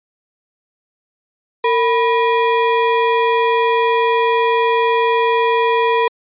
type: ring-modulated tone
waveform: square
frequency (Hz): 720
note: F#5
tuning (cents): -47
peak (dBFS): -10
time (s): 1.64-6.08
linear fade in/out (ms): 5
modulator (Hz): 262
effects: resampled to 8000 Hz